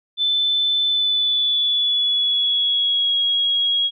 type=tone with pitch glide; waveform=sine; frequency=3520 to 3303 Hz; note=A7 to G#7; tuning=0 to -10 cents; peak=-16 dBFS; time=0.17-3.91 s; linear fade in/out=50 ms; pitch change=-110 cents; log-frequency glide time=0.86-3.17 s; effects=none